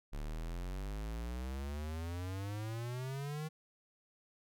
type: exponential sweep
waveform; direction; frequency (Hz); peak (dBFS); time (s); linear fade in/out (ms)
square; up; 35.58 to 158.2; -39; 0.12-3.49; 20
effects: none